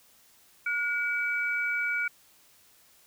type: tone pair together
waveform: sine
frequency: 1442 / 2289 Hz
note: F#6 / D7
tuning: -45 / -45 cents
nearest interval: minor sixth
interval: 800 cents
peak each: -29 / -29 dBFS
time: 0.66-2.08 s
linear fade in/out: 5 ms
effects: white hiss -60 dBFS RMS until 3.06 s